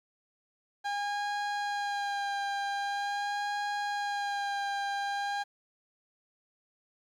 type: tone with vibrato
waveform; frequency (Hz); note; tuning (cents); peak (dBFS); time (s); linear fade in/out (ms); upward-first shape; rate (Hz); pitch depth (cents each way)
30% pulse; 810; G#5; -43; -28; 0.84-5.44; 20; sine; 0.44; 21
effects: low-pass 5000 Hz 12 dB/octave + 10-bit